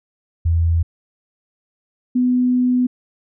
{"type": "tone pair in turn", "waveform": "sine", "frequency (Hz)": [83.3, 249.6], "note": ["E2", "B3"], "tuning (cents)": [19, 19], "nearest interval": "octave + perfect fifth", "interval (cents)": 1900, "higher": "second", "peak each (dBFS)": -13, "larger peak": "neither", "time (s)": [[0.45, 0.83], [2.15, 2.87]], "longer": "second", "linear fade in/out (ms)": 10, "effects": []}